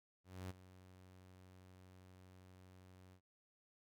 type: tone with ADSR envelope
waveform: sawtooth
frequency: 92.5 Hz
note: F#2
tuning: in tune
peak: -40 dBFS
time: 0.24-3.21 s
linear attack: 260 ms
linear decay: 19 ms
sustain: -16 dB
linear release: 83 ms
effects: none